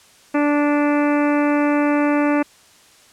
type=harmonic tone; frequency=292.4 Hz; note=D4; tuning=7 cents flat; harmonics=1 / 2 / 3 / 4 / 5 / 6 / 7 / 8 / 9; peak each=-16 / -22 / -26 / -28 / -30 / -32 / -33 / -34 / -35 dBFS; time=0.34-2.43 s; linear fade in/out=10 ms; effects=white hiss -50 dBFS RMS until 3.12 s + low-pass 9000 Hz 12 dB/octave